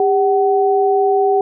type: tone pair together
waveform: sine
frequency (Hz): 399.8 / 754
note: G4 / F#5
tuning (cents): +34 / +32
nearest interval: major seventh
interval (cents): 1098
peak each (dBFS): -13 / -15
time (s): 0-1.41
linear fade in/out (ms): 2
effects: none